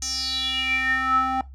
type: tone with band-pass filter sweep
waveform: square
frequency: 261.6 Hz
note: C4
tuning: in tune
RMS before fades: -24 dBFS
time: 0.02-1.41 s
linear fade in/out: 2 ms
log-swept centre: 6300 to 920 Hz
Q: 8
effects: noise-tail reverb RT60 0.2 s tail -19 dB re dry + added 67 Hz sine -39 dBFS peak until 1.54 s